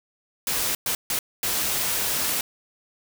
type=noise bursts at uneven times; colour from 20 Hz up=white; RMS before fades=-25 dBFS; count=4; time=0.47-0.75 / 0.86-0.95 / 1.1-1.19 / 1.43-2.41 s; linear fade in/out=2 ms; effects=none